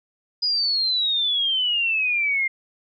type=exponential sweep; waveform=sine; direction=down; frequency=4978 to 2100 Hz; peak=-19 dBFS; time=0.42-2.48 s; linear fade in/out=10 ms; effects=none